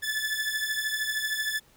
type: beating tone pair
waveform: sawtooth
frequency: 1730 / 1743 Hz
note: A6 / A6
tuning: -30 / -17 cents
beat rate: 13 Hz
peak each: -27 dBFS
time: 0.02-1.6 s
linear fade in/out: 20 ms
effects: pink hiss -60 dBFS RMS until 1.76 s